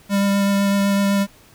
square tone with vibrato, 199.2 Hz, G3, 28 cents sharp, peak -16 dBFS, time 0.09-1.27 s, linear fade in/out 50 ms, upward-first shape triangle, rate 7.9 Hz, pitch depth 14 cents each way, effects pink hiss -50 dBFS RMS until 1.54 s

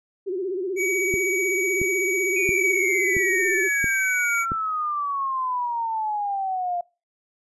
sine tone with vibrato, 373.9 Hz, F#4, 18 cents sharp, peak -24 dBFS, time 0.26-3.69 s, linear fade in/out 20 ms, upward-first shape sine, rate 16 Hz, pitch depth 110 cents each way
square tone, 2266 Hz, C#7, 37 cents sharp, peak -23 dBFS, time 0.76-4.46 s, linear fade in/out 50 ms
click train, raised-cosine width 3 ms, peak -16 dBFS, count 6, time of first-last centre 1.14-4.518 s, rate 1.48 Hz
sine exponential sweep, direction down, 2482 to 694 Hz, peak -23 dBFS, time 2.36-6.81 s, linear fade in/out 5 ms
effects noise-tail reverb RT60 0.3 s tail -23 dB re dry + resampled to 24000 Hz

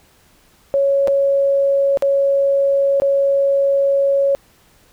sine tone with dropouts, 554.4 Hz, C#5, in tune, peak -12 dBFS, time 0.74-4.35 s, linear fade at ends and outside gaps 0 ms, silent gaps 1.074-1.081 / 1.973-2.023 / 3-3.02 s, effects pink hiss -53 dBFS RMS until 4.92 s

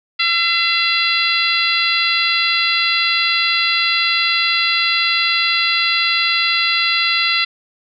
harmonic tone, 679 Hz, F5, 49 cents flat, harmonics 2 / 3 / 4 / 5 / 6 / 7, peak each -23 / -20 / -19 / -22 / -20 / -24 dBFS, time 0.19-7.45 s, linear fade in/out 10 ms, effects none

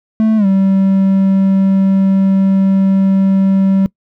triangle tone with pitch glide, 219.3 to 193.13 Hz, A3 to G3, -6 to -26 cents, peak -6 dBFS, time 0.2-3.86 s, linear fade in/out 0 ms, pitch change -220 cents, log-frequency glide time 0.37-0.46 s, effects noise-tail reverb RT60 0.1 s tail -22 dB re dry

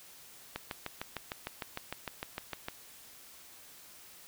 click train, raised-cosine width 0.3 ms, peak -20 dBFS, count 15, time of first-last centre 0.56-2.684 s, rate 6.59 Hz, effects white hiss -54 dBFS RMS until 4.27 s

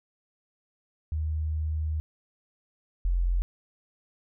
sine tone pair in turn, 77.78 / 43.83 Hz, D#2 / F1, 0 / +7 cents, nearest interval minor seventh, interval 993 cents, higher first, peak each -26 / -22 dBFS, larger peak second, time 1.12-2 / 3.05-3.42 s, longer first, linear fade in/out 0 ms, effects none

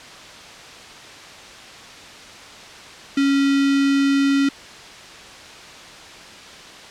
square tone with notch filter, 276.9 Hz, C#4, 2 cents flat, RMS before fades -17 dBFS, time 3.17-4.49 s, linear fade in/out 5 ms, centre 830 Hz, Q 1.8, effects white hiss -39 dBFS RMS until 6.9 s + low-pass 5000 Hz 12 dB/octave

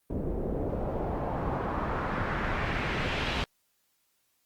pink noise with low-pass filter sweep, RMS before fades -31 dBFS, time 0.1-3.44 s, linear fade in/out 0 ms, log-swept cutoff 380 to 3300 Hz, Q 1.6, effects white hiss -73 dBFS RMS until 4.45 s + Opus 32 kbps

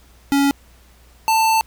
square tone pair in turn, 279.8 / 888.3 Hz, C#4 / A5, +16 / +16 cents, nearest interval octave + minor sixth, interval 2000 cents, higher second, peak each -14 dBFS, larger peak neither, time 0.32-0.51 / 1.28-1.61 s, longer second, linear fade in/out 0 ms, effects added 60 Hz sine -48 dBFS peak until 1.66 s + pink hiss -53 dBFS RMS until 1.66 s

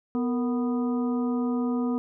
harmonic tone with a mistuned harmonic, 246.9 Hz, B3, in tune, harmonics 1 / 2 / 3 / 4 / 5, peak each -24 / -33 / -40 / -41 / -41 dBFS, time 0.15-1.98 s, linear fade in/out 0 ms, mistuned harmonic 2, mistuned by -110 cents, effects none

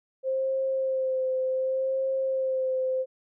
sine tone with vibrato, 525 Hz, C5, 6 cents sharp, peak -24 dBFS, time 0.23-3.06 s, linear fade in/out 50 ms, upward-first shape sine, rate 0.67 Hz, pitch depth 22 cents each way, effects none

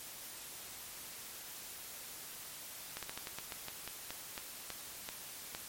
slowing click train, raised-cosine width 0.2 ms, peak -23 dBFS, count 14, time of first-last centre 2.97-5.549 s, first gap 57 ms, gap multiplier 1.19, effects white hiss -48 dBFS RMS until 5.68 s + MP3 64 kbps

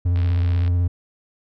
triangle tone with vibrato, 88 Hz, F2, 14 cents sharp, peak -14 dBFS, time 0.05-0.88 s, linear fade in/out 10 ms, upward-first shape triangle, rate 16 Hz, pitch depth 38 cents each way
click train, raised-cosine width 0.3 ms, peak -22 dBFS, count 37, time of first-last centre 0.16-0.678 s, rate 69.5 Hz
effects none

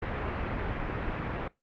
pink low-pass noise, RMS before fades -33 dBFS, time 0.02-1.48 s, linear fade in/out 5 ms, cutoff 2300 Hz, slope 24 dB/octave, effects noise-tail reverb RT60 0.2 s tail -22 dB re dry + Opus 24 kbps

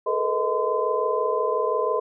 sine tone cluster, 426 / 451.9 / 492.8 / 629 / 1024 Hz, G#4 / A4 / B4 / D#5 / C6, +44 / +46 / -4 / +19 / -38 cents, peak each -27 / -28 / -27 / -28 / -26 dBFS, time 0.06-2 s, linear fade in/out 10 ms, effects none

